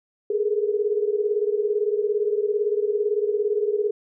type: tone cluster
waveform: sine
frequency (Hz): 412.9 / 430.6 / 469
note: G#4 / A4 / A#4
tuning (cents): -10 / -37 / +11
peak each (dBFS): -22 / -25 / -30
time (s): 0.3-3.91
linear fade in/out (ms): 5
effects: none